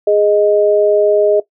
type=tone pair together; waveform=sine; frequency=414.5 / 622.3 Hz; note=G#4 / D#5; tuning=-3 / 0 cents; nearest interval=perfect fifth; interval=703 cents; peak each=-11 dBFS; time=0.07-1.4 s; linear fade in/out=5 ms; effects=noise-tail reverb RT60 0.1 s tail -17 dB re dry